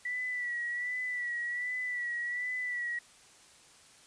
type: tone with vibrato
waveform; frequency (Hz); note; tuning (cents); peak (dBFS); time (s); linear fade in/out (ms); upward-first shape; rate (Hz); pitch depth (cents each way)
sine; 1956; B6; -17; -32; 0.05-2.99; 5; sine; 1.3; 42
effects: white hiss -58 dBFS RMS until 4.06 s + resampled to 22050 Hz